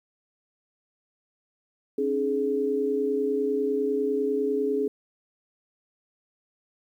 sine tone cluster, 271.3 / 301.3 / 421 Hz, C#4 / D4 / G#4, -37 / +44 / +24 cents, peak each -29 / -33 / -24 dBFS, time 1.98-4.88 s, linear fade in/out 5 ms, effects 10-bit

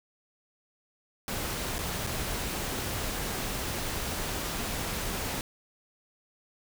pink noise with dropouts, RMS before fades -33 dBFS, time 1.28-5.41 s, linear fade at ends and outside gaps 1 ms, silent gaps 1.783-1.789 / 2.067-2.071 s, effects none

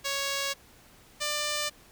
5% pulse tone pair in turn, 554.4 / 594.7 Hz, C#5 / D5, 0 / +22 cents, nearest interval minor second, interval 122 cents, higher second, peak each -17 dBFS, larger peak neither, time 0.04-0.54 / 1.2-1.7 s, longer neither, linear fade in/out 20 ms, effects pink hiss -56 dBFS RMS until 1.91 s

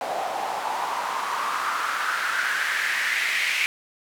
white noise with band-pass filter sweep, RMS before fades -26 dBFS, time 0.01-3.66 s, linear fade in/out 0 ms, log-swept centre 690 to 2300 Hz, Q 4.3, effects none

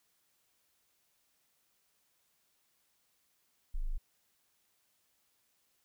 sine tone, 25.96 Hz, G#0, in tune, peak -31 dBFS, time 3.74-3.98 s, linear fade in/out 10 ms, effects white hiss -75 dBFS RMS until 5.84 s

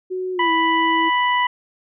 sine tone with pitch glide, 370 to 327.7 Hz, F#4 to E4, 0 to -10 cents, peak -22 dBFS, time 0.1-1.1 s, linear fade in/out 20 ms, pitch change -210 cents, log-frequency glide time 0.33-0.51 s
harmonic tone, 987.8 Hz, B5, in tune, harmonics 1 / 2 / 3, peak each -17 / -21 / -27 dBFS, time 0.39-1.47 s, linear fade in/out 5 ms
effects none

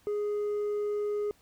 triangle tone with hard clipping, 415.3 Hz, G#4, in tune, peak -27 dBFS, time 0.07-1.31 s, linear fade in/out 0 ms, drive 1 dB, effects pink hiss -64 dBFS RMS until 1.41 s

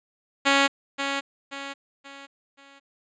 5% pulse tone with echo, 277.2 Hz, C#4, in tune, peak -6 dBFS, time 0.45-0.68 s, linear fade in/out 20 ms, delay 530 ms, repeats 4, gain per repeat -8 dB, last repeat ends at 2.8 s, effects resampled to 16000 Hz

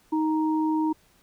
sine tone pair together, 313.5 / 934 Hz, D#4 / A#5, +13 / +3 cents, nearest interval octave + perfect fifth, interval 1890 cents, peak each -22 / -29 dBFS, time 0.12-0.93 s, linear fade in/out 10 ms, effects pink hiss -61 dBFS RMS until 1.22 s

